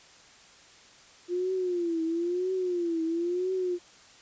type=tone with vibrato; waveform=sine; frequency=349.2 Hz; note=F4; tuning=in tune; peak=-26 dBFS; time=1.28-3.79 s; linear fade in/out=50 ms; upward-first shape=triangle; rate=1 Hz; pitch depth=140 cents each way; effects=white hiss -54 dBFS RMS until 4.21 s + resampled to 16000 Hz